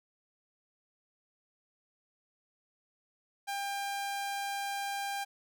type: tone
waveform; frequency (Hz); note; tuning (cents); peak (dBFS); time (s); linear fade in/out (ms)
sawtooth; 798; G5; +31; -30; 3.47-5.25; 20
effects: none